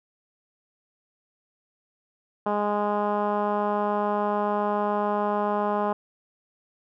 10% pulse tone with low-pass filter, 207 Hz, G#3, 5 cents flat, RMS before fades -25 dBFS, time 2.46-5.93 s, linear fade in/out 5 ms, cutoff 1000 Hz, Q 1.6, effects none

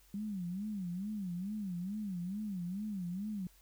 sine tone with vibrato, 193.1 Hz, G3, 26 cents flat, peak -36 dBFS, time 0.14-3.47 s, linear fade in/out 2 ms, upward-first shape sine, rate 2.3 Hz, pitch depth 190 cents each way, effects added 48 Hz sine -64 dBFS peak until 3.61 s + white hiss -66 dBFS RMS until 3.61 s

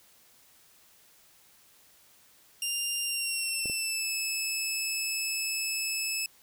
15% pulse tone with pitch glide, 2794 to 2607 Hz, F7 to E7, 0 to -20 cents, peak -22 dBFS, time 2.62-6.26 s, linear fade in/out 2 ms, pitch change -120 cents, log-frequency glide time 3.03-4.13 s
clicks, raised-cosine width 2 ms, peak -27 dBFS, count 2, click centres 3.657 / 3.698 s
effects white hiss -60 dBFS RMS until 6.42 s

